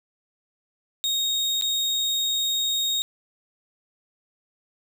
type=tone with dropouts; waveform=35% pulse; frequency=3729 Hz; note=A#7; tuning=in tune; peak=-20 dBFS; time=1.04-3.02 s; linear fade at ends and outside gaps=0 ms; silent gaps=1.612-1.622 s; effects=none